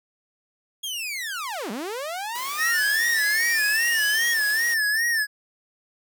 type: linear two-way sweep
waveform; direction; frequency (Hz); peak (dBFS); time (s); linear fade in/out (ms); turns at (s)
sawtooth; down then up; 3323 to 189.4 to 3323; -25; 0.83-4.34; 10; 1.71
type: high-pass noise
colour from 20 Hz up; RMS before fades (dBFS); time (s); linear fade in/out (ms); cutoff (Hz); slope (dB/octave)
white; -36; 2.35-4.74; 2; 290; 12
type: tone with vibrato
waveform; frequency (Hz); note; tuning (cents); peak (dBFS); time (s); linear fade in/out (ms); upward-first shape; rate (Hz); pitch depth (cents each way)
square; 1778; A6; +18; -21; 2.57-5.27; 50; sine; 2.5; 110
effects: none